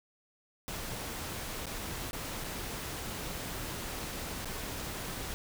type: noise with dropouts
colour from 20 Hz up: pink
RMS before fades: -39 dBFS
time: 0.68-5.34 s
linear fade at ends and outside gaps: 0 ms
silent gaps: 1.657-1.667 / 2.11-2.131 / 2.439-2.443 / 4.446-4.456 s
effects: none